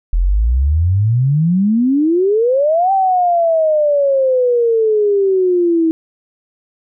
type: exponential two-way sweep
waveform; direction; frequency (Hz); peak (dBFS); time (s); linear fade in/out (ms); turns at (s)
sine; up then down; 40.35 to 784 to 320; -10; 0.13-5.91; 0; 2.92
effects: none